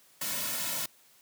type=noise with comb filter; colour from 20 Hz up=white; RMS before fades=-33 dBFS; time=0.21-0.86 s; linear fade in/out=5 ms; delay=2.5 ms; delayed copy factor=-1; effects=white hiss -61 dBFS RMS until 1.21 s + high-pass 100 Hz 12 dB/octave